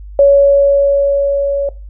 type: tone with level ramp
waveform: sine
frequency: 561 Hz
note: C#5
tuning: 21 cents sharp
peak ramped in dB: -3 to -13 dBFS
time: 0.19-1.69 s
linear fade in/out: 2 ms
effects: noise-tail reverb RT60 0.3 s tail -19 dB re dry + added 50 Hz sine -28 dBFS peak until 1.89 s